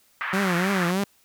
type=band-pass noise; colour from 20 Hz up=pink; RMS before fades=-29 dBFS; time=0.21-0.91 s; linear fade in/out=0 ms; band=1200 to 2100 Hz; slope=24 dB/octave
type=tone with vibrato; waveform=sawtooth; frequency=185 Hz; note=F#3; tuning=in tune; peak=-18 dBFS; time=0.33-1.04 s; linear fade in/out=5 ms; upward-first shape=triangle; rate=3.3 Hz; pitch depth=160 cents each way
effects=white hiss -61 dBFS RMS until 1.24 s